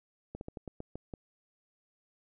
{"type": "slowing click train", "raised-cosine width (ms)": 2, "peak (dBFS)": -27, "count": 8, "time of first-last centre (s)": [0.35, 1.138], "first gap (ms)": 61, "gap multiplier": 1.2, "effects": []}